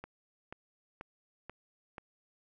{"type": "click train", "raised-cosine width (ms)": 0.5, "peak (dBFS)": -28, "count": 5, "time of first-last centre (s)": [0.04, 1.982], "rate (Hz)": 2.06, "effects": []}